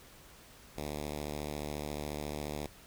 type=tone with notch filter; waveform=5% pulse; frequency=74.2 Hz; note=D2; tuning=18 cents sharp; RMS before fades=-39 dBFS; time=0.77-2.67 s; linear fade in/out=5 ms; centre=1400 Hz; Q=0.89; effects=pink hiss -56 dBFS RMS until 2.86 s